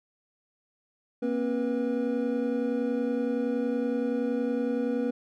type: tone cluster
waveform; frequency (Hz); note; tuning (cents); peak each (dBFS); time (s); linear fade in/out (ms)
triangle; 236.1 / 266.8 / 485; A#3 / C4 / B4; +22 / +34 / -31; -28; 1.22-5.11; 10
effects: none